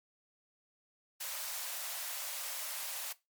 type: high-pass noise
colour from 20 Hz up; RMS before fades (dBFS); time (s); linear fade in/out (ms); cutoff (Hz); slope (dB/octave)
white; -40; 1.2-3.13; 10; 530; 96
effects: noise-tail reverb RT60 0.2 s tail -17 dB re dry + MP3 96 kbps